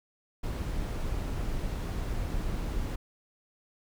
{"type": "noise", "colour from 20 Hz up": "brown", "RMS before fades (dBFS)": -32, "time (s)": [0.43, 2.96], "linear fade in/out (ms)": 10, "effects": []}